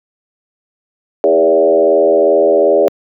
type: tone with frequency modulation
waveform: sine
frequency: 489.8 Hz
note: B4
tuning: 14 cents flat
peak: -6 dBFS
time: 1.24-2.88 s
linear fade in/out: 0 ms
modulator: 82.6 Hz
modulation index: 1.8
effects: high-pass 300 Hz 12 dB/octave